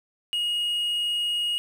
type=tone with quantisation; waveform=triangle; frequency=2877 Hz; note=F#7; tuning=49 cents flat; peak=-22 dBFS; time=0.33-1.58 s; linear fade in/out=0 ms; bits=8; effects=none